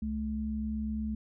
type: tone pair together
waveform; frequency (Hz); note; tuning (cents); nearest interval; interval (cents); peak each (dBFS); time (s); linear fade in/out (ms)
sine; 68.13 / 216.3; C#2 / A3; -29 / -29; octave + minor sixth; 2000; -36 / -32; 0.02-1.15; 5
effects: none